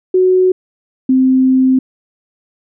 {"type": "tone pair in turn", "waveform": "sine", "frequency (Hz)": [370, 260.3], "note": ["F#4", "C4"], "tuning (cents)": [0, -9], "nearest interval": "tritone", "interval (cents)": 609, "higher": "first", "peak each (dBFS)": -7, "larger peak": "neither", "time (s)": [[0.14, 0.52], [1.09, 1.79]], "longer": "second", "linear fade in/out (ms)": 5, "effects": []}